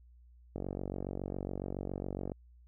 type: click train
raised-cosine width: 2 ms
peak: -24 dBFS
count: 84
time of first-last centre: 0.56-2.318 s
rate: 47.2 Hz
effects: added 60 Hz sine -56 dBFS peak until 2.67 s